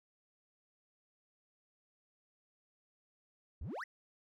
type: exponential sweep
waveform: triangle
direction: up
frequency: 54 to 2076 Hz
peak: -38 dBFS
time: 3.61-3.84 s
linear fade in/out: 5 ms
effects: none